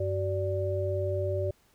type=tone cluster; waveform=sine; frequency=94.9 / 378 / 583 Hz; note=F#2 / F#4 / D5; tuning=+44 / +37 / -13 cents; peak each=-30 / -33 / -31 dBFS; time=0-1.51 s; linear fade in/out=5 ms; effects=pink hiss -65 dBFS RMS until 1.74 s